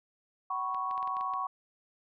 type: chord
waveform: sine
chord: F# suspended fourth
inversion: none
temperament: equal with one note detuned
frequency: 755.1 / 987.8 / 1108.7 Hz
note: F#5 / B5 / C#6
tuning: +35 / 0 / 0 cents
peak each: -38 / -38 / -32 dBFS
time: 0.5-1.47 s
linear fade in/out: 5 ms
type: clicks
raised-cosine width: 0.3 ms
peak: -33 dBFS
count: 8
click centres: 0.746 / 0.911 / 0.978 / 1.028 / 1.075 / 1.168 / 1.21 / 1.337 s
effects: none